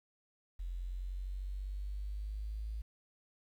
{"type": "exponential sweep", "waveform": "sine", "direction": "up", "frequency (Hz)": [43.65, 54.2], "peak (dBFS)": -37, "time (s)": [0.59, 2.82], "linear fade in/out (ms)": 10, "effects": ["11-bit"]}